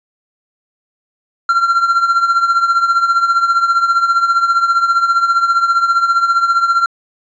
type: tone with tremolo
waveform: triangle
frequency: 1372 Hz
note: F6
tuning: 31 cents flat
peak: -5 dBFS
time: 1.49-6.86 s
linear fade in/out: 2 ms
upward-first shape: triangle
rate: 15 Hz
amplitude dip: 75%
effects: resampled to 16000 Hz